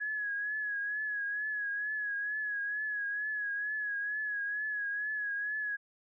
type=tone with vibrato; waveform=sine; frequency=1678 Hz; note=G#6; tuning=17 cents sharp; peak=-32 dBFS; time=0-5.77 s; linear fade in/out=20 ms; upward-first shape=triangle; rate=2.2 Hz; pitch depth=54 cents each way; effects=none